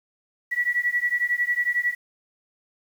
sine beating tone pair, 1937 / 1948 Hz, B6 / B6, -34 / -24 cents, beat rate 11 Hz, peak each -24 dBFS, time 0.51-1.95 s, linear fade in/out 20 ms, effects 8-bit

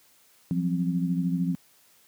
sine tone cluster, 172.9 / 186.1 / 263.7 Hz, F3 / F#3 / C4, -17 / +10 / +14 cents, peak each -25 / -31 / -30 dBFS, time 0.51-1.55 s, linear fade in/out 0 ms, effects white hiss -60 dBFS RMS until 2.07 s + high-pass 80 Hz 12 dB/octave

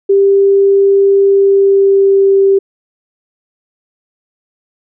sine tone with pitch glide, 395 to 391.4 Hz, G4 to G4, +13 to -3 cents, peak -5 dBFS, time 0.09-2.59 s, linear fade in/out 10 ms, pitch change -16 cents, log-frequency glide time 1.25-2.4 s, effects none

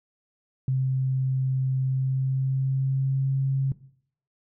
sine tone with pitch glide, 131.5 to 134.96 Hz, C3 to C#3, +9 to -46 cents, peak -21 dBFS, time 0.68-3.72 s, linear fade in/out 2 ms, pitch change +45 cents, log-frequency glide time 1.83-3.31 s, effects noise-tail reverb RT60 0.6 s tail -17 dB re dry

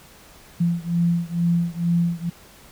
sine beating tone pair, 170.2 / 172.4 Hz, F3 / F3, -44 / -22 cents, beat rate 2.2 Hz, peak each -21 / -22 dBFS, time 0.6-2.3 s, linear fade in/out 10 ms, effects pink hiss -48 dBFS RMS until 2.71 s

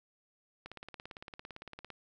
click train, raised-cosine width 0.3 ms, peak -29 dBFS, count 23, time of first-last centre 0.66-1.903 s, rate 17.7 Hz, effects none

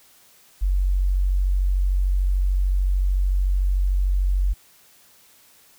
sine tone, 46.75 Hz, F#1, 19 cents sharp, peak -17 dBFS, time 0.61-4.54 s, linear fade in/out 20 ms, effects white hiss -54 dBFS RMS until 5.78 s

